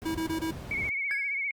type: noise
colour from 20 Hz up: brown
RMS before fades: -35 dBFS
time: 0.02-0.89 s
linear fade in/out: 0 ms
type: tone bursts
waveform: square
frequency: 323.5 Hz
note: E4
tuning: 32 cents flat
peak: -29 dBFS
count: 4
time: 0.05-0.513 s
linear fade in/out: 10 ms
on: 100 ms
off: 21 ms
type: tone with vibrato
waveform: sine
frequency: 2227 Hz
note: C#7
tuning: 7 cents sharp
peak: -28 dBFS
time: 0.71-1.51 s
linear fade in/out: 2 ms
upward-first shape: triangle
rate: 15 Hz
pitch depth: 74 cents each way
type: tone with exponential decay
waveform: triangle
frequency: 1661.2 Hz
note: G#6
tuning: in tune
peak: -26 dBFS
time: 1.11-1.45 s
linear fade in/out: 0 ms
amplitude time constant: 72 ms
effects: high-pass 80 Hz 12 dB/octave + Opus 48 kbps